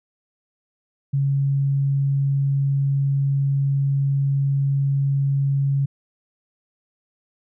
sine tone, 138.59 Hz, C#3, in tune, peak -17 dBFS, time 1.13-5.86 s, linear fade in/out 10 ms, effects none

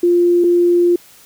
sine tone pair in turn, 349.2 / 349.2 Hz, F4 / F4, 0 / 0 cents, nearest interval unison, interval 0 cents, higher neither, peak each -9 dBFS, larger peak neither, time 0.03-0.44 / 0.44-0.96 s, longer second, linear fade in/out 5 ms, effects white hiss -45 dBFS RMS until 1.25 s

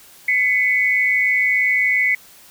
sine tone pair together, 2010 / 2217 Hz, B6 / C#7, +30 / 0 cents, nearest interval major second, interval 170 cents, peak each -17 dBFS, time 0.28-2.15 s, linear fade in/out 5 ms, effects white hiss -46 dBFS RMS until 2.5 s

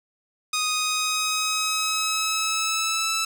10% pulse tone with pitch glide, 1244.5 to 1316.2 Hz, D#6 to E6, 0 to -3 cents, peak -14 dBFS, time 0.53-3.25 s, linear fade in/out 5 ms, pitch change +97 cents, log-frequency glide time 0.69-3.1 s, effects none

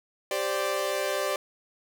sawtooth chord, G suspended fourth, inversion none, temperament equal, 392 / 523.3 / 587.3 Hz, G4 / C5 / D5, 0 / 0 / 0 cents, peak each -29 / -28 / -25 dBFS, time 0.31-1.36 s, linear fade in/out 2 ms, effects none

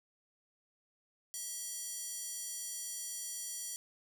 square tone with high-pass filter, 648 Hz, E5, 30 cents flat, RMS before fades -42 dBFS, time 1.34-3.76 s, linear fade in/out 0 ms, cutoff 7100 Hz, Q 1.6, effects 12-bit

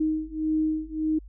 sine beating tone pair, 311.1 / 312.8 Hz, D#4 / D#4, 0 / +9 cents, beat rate 1.7 Hz, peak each -27 / -26 dBFS, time 0-1.19 s, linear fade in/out 10 ms, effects added 50 Hz sine -42 dBFS peak until 1.28 s

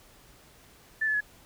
sine tone with pitch steps, 1760 / 1726.8 / 1694.2 Hz, A6 / A6 / G#6, 0 / -33 / +34 cents, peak -24 dBFS, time 1.01-1.208 s, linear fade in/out 10 ms, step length 66 ms, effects pink hiss -56 dBFS RMS until 1.45 s

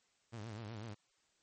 sawtooth tone with vibrato, 109.9 Hz, A2, 2 cents flat, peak -40 dBFS, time 0.32-0.95 s, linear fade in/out 20 ms, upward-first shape triangle, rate 8 Hz, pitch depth 150 cents each way, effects white hiss -75 dBFS RMS until 1.42 s + MP3 32 kbps

